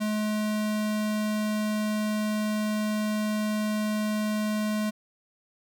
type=tone; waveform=square; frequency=212.9 Hz; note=G#3; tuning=43 cents sharp; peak=-26 dBFS; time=0-4.91 s; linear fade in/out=20 ms; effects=none